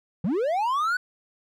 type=linear sweep; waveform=triangle; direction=up; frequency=146.83 to 1510 Hz; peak=-20 dBFS; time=0.24-0.97 s; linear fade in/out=5 ms; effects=none